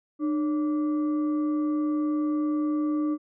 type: tone with frequency modulation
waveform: sine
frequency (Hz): 301.6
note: D4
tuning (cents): +46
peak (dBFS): -23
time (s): 0.19-3.18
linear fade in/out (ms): 50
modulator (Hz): 863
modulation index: 0.29
effects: none